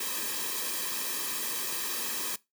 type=noise with comb filter; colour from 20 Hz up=white; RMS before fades=-33 dBFS; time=0-2.36 s; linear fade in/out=5 ms; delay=1.4 ms; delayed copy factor=-0.8; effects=noise-tail reverb RT60 0.2 s tail -20 dB re dry + high-pass 200 Hz 12 dB/octave